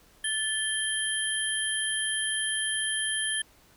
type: tone cluster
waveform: sine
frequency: 1743 / 3166 / 10100 Hz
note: A6 / G7 / D#9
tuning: -17 / +17 / +25 cents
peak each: -31 dBFS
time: 0.24-3.42 s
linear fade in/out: 5 ms
effects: pink hiss -59 dBFS RMS until 3.76 s